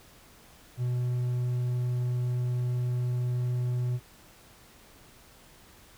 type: tone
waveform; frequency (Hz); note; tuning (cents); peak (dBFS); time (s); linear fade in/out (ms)
triangle; 123.47; B2; 0; -24; 0.77-4; 50
effects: pink hiss -55 dBFS RMS until 5.97 s